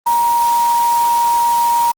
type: tone in noise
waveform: sine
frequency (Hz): 943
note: A#5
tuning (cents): +20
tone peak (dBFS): -11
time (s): 0.06-1.92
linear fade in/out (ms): 10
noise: white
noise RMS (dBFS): -27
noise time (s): 0.06-1.92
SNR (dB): +13
effects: Opus 24 kbps